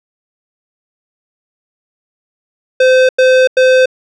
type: tone bursts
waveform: square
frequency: 515 Hz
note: C5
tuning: 28 cents flat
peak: -6 dBFS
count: 3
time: 2.8-3.858 s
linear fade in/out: 5 ms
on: 290 ms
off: 94 ms
effects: low-pass 4000 Hz 12 dB/octave